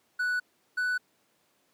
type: tone pair in turn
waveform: triangle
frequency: 1480 / 1488 Hz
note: F#6 / F#6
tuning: 0 / +9 cents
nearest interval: unison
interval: 9 cents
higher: second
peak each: -24 / -24 dBFS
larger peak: neither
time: 0.19-0.4 / 0.77-0.98 s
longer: neither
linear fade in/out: 10 ms
effects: pink hiss -69 dBFS RMS until 1.73 s + high-pass 200 Hz 12 dB/octave